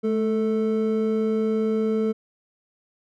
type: tone pair together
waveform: triangle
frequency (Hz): 216.2 / 441.5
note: A3 / A4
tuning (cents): -30 / +6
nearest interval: octave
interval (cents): 1236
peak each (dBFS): -21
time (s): 0.03-2.13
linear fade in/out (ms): 20
effects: none